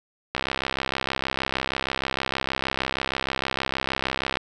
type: click train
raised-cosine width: 0.3 ms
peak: -8 dBFS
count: 268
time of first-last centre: 0.35-4.371 s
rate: 66.4 Hz
effects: none